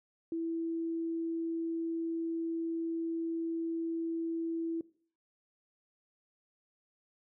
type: tone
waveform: sine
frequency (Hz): 330.2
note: E4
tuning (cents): +3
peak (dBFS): -32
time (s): 0.32-4.81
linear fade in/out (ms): 2
effects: noise-tail reverb RT60 0.5 s tail -21 dB re dry